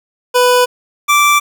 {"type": "tone pair in turn", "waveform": "25% pulse", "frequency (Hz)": [495.6, 1169.2], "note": ["B4", "D6"], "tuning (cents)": [6, -8], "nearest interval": "octave + minor third", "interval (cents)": 1486, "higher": "second", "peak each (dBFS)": -4, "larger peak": "neither", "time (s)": [[0.34, 0.66], [1.08, 1.4]], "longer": "neither", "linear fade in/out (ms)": 20, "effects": ["7-bit"]}